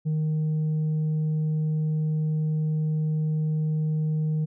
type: tone with tanh clipping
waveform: sine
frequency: 155.1 Hz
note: D#3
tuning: 5 cents flat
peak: -23 dBFS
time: 0.05-4.46 s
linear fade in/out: 20 ms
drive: 2 dB
effects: none